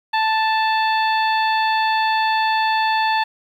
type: harmonic tone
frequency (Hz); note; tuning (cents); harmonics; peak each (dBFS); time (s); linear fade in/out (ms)
880; A5; 0; 1 / 2 / 3 / 4 / 5; -17 / -23 / -27 / -29 / -31; 0.13-3.24; 10
effects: 8-bit